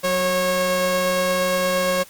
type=tone pair together; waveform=sawtooth; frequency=185 / 546.4 Hz; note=F#3 / C#5; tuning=0 / -25 cents; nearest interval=octave + perfect fifth; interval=1875 cents; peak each=-23 / -15 dBFS; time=0.03-2.04 s; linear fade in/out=20 ms; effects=white hiss -46 dBFS RMS until 2.09 s + Opus 48 kbps